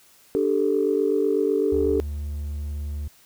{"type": "chord", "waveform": "sine", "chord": "D suspended fourth", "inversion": "none", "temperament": "equal", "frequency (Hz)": [293.7, 392, 440], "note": ["D4", "G4", "A4"], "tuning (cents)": [0, 0, 0], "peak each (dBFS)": [-25, -22, -22], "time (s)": [0.35, 2], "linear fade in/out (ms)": 0}
{"type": "tone", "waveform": "triangle", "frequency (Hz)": 73.42, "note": "D2", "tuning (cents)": 0, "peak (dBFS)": -25, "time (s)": [1.72, 3.08], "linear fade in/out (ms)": 5}
{"effects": ["tanh soft clip ceiling -9 dBFS", "white hiss -55 dBFS RMS until 3.25 s"]}